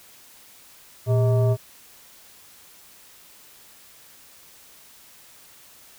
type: tone with frequency modulation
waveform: sine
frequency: 116.54 Hz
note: A#2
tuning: in tune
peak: -16 dBFS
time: 1.06-1.57 s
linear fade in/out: 50 ms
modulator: 519 Hz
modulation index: 0.65
effects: white hiss -50 dBFS RMS until 5.98 s